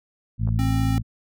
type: harmonic tone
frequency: 55 Hz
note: A1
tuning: in tune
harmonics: 1 / 2 / 3 / 4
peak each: -25 / -21 / -29 / -32 dBFS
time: 0.38-1.03 s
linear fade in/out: 50 ms
type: clicks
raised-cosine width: 1 ms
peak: -27 dBFS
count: 2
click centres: 0.475 / 0.489 s
type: tone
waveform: square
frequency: 264.9 Hz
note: C4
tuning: 22 cents sharp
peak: -26 dBFS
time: 0.59-0.98 s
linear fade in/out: 0 ms
effects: none